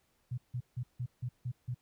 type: tone bursts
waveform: sine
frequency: 123.47 Hz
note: B2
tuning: in tune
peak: -33 dBFS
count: 7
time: 0.31-1.746 s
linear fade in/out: 10 ms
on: 68 ms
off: 160 ms
effects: pink hiss -74 dBFS RMS until 1.81 s